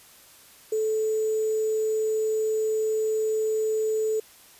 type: tone with sample-and-hold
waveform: sine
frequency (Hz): 436.1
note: A4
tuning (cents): -15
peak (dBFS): -22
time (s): 0.72-4.2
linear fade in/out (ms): 5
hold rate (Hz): 7350
effects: white hiss -52 dBFS RMS until 4.59 s + resampled to 32000 Hz